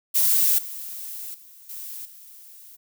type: noise with level steps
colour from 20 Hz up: violet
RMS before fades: -19 / -35 / -48 / -36 / -46 dBFS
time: 0.14-2.77 s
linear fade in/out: 20 ms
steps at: 0.58 / 1.34 / 1.69 / 2.05 s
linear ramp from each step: 5 ms
effects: none